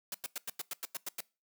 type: noise bursts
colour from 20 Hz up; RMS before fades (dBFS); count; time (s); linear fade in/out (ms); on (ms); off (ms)
white; -38; 10; 0.12-1.206; 2; 24; 94
effects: noise-tail reverb RT60 0.3 s tail -23 dB re dry + high-pass 200 Hz 12 dB/octave